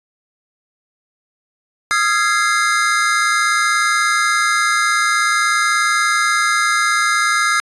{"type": "chord", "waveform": "square", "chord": "F minor seventh", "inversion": "third", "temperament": "equal with one note detuned", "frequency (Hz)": [1244.5, 1365, 1661.2, 2093], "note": ["Eb6", "F6", "Ab6", "C7"], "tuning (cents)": [0, -40, 0, 0], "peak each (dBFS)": -20, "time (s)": [1.91, 7.6], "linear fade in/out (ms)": 0, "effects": ["resampled to 24000 Hz"]}